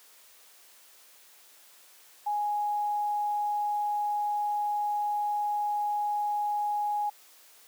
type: tone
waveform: sine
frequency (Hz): 830.6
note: G#5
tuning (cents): 0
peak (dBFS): -26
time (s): 2.26-7.1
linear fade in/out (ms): 10
effects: white hiss -56 dBFS RMS until 7.67 s + high-pass 400 Hz 12 dB/octave